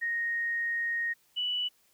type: tone pair in turn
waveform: sine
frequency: 1864.7 / 2960 Hz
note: A#6 / F#7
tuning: 0 / 0 cents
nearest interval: minor sixth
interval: 800 cents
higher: second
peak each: -28 dBFS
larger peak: neither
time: 0.01-1.14 / 1.36-1.69 s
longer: first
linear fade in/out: 20 ms
effects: white hiss -67 dBFS RMS until 1.93 s